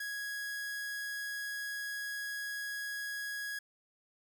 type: tone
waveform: 45% pulse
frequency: 1661.2 Hz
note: G#6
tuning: in tune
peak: -37 dBFS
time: 0-3.59 s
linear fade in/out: 5 ms
effects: none